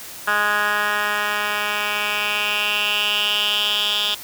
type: tone with band-pass filter sweep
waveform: 10% pulse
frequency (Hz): 207.7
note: G#3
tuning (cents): 0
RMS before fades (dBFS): -21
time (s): 0.27-4.15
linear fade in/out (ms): 10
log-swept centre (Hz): 1600 to 3500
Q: 4.6
effects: white hiss -36 dBFS RMS until 4.23 s